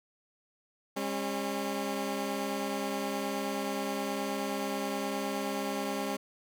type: tone pair together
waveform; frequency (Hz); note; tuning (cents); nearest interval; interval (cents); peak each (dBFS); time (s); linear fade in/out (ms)
15% pulse; 202.3 / 272.9; G#3 / C#4; -45 / -27; perfect fourth; 518; -28; 0.96-6.17; 10
effects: none